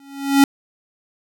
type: tone with exponential growth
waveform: square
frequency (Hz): 277.2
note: C#4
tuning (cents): 0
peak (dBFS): -7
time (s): 0-0.44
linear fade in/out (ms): 2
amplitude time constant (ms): 94
effects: none